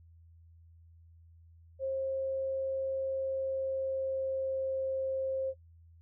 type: tone with pitch glide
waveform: sine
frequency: 534 to 530.9 Hz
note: C5 to C5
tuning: +35 to +25 cents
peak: -30 dBFS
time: 1.79-5.54 s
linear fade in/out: 50 ms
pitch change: -10 cents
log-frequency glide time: 2.97-4.8 s
effects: noise-tail reverb RT60 0.1 s tail -17 dB re dry + added 83 Hz sine -55 dBFS peak until 6.01 s